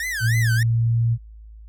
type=tone with vibrato; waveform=45% pulse; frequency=1760 Hz; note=A6; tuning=in tune; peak=-24 dBFS; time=0-0.63 s; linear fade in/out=2 ms; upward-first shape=sine; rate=3.3 Hz; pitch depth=260 cents each way
type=tone with pitch glide; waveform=sine; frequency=114.8 to 116.13 Hz; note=A#2 to A#2; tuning=-26 to -6 cents; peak=-16 dBFS; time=0.2-1.18 s; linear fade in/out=50 ms; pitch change=+20 cents; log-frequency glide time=0.47-1.04 s
effects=added 54 Hz sine -39 dBFS peak until 1.68 s